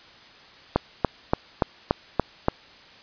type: click train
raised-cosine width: 1 ms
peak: -4 dBFS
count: 7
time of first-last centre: 0.76-2.484 s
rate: 3.48 Hz
effects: white hiss -49 dBFS RMS until 3.02 s + resampled to 11025 Hz